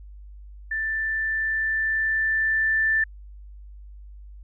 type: tone with level ramp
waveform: sine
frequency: 1769 Hz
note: A6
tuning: 9 cents sharp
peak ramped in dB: -24 to -18 dBFS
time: 0.71-3.04 s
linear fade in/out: 5 ms
effects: added 50 Hz sine -40 dBFS peak until 4.43 s